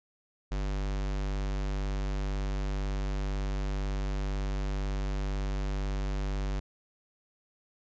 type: tone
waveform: square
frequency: 49 Hz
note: G1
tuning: in tune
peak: -30 dBFS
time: 0.51-6.6 s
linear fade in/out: 10 ms
effects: resampled to 16000 Hz